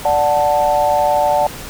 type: chord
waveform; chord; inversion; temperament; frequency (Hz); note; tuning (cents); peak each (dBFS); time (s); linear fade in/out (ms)
sine; D major; none; equal; 587.3 / 740 / 880; D5 / F#5 / A5; 0 / 0 / 0; -16; 0.05-1.47; 2
effects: pink hiss -31 dBFS RMS until 1.69 s